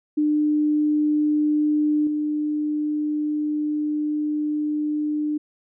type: tone with level steps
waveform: sine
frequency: 300.4 Hz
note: D4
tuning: 39 cents sharp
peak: -17 / -21 dBFS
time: 0.17-5.38 s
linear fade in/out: 10 ms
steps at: 2.07 s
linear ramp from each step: 2 ms
effects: none